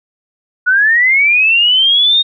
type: linear sweep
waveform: sine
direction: up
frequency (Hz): 1444 to 3724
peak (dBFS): -7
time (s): 0.66-2.23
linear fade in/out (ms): 20
effects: none